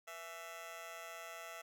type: tone with amplitude modulation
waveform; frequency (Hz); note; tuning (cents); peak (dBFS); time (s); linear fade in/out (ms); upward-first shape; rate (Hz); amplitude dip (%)
15% pulse; 664; E5; +12; -37; 0.07-1.62; 10; sine; 175; 80
effects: none